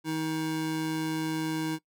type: tone pair together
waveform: square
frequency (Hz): 158.25 / 316.5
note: D#3 / D#4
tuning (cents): +30 / +30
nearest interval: octave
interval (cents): 1200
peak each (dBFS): -36 / -30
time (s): 0.04-1.79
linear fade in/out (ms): 50
effects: noise-tail reverb RT60 0.1 s tail -21 dB re dry